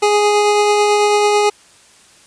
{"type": "tone with tremolo", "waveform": "25% pulse", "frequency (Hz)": 415.3, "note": "G#4", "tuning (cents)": 0, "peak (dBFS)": -6, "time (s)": [0.02, 1.5], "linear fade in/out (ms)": 10, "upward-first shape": "triangle", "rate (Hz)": 9.1, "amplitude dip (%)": 25, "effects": ["white hiss -47 dBFS RMS until 2.26 s", "resampled to 22050 Hz"]}